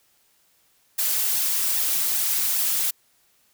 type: noise with flanger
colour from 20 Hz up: blue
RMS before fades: -23 dBFS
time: 0.98-2.91 s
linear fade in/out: 10 ms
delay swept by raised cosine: 1.1 to 7 ms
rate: 2.5 Hz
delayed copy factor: +0.7
effects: white hiss -63 dBFS RMS until 3.53 s